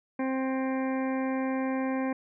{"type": "harmonic tone", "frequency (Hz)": 263.3, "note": "C4", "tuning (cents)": 11, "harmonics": [1, 2, 3, 4, 6, 7, 8, 9], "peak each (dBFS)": [-28, -34, -38, -40, -44, -45, -46, -47], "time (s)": [0.19, 2.13], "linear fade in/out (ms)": 5, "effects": []}